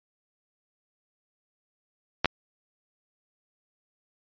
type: clicks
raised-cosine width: 0.3 ms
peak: -5 dBFS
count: 2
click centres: 2.246 / 2.257 s
effects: resampled to 11025 Hz